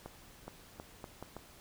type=accelerating click train; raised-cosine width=1 ms; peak=-29 dBFS; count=6; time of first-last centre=0.06-1.366 s; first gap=420 ms; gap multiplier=0.76; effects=pink hiss -57 dBFS RMS until 1.6 s